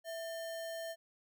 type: tone with sample-and-hold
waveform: sine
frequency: 659.3 Hz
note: E5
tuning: in tune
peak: -39 dBFS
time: 0.04-0.96 s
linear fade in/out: 50 ms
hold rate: 2450 Hz
effects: none